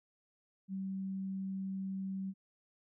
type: tone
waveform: sine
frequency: 192 Hz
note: G3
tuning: 36 cents flat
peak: -36 dBFS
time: 0.68-2.34 s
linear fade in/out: 50 ms
effects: none